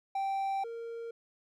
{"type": "tone pair in turn", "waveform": "triangle", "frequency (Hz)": [781, 462.9], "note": ["G5", "A#4"], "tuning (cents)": [-7, -12], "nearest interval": "major sixth", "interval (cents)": 905, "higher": "first", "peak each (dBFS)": [-28, -36], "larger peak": "first", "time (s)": [[0.15, 0.64], [0.64, 1.11]], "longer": "first", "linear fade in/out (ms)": 5, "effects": []}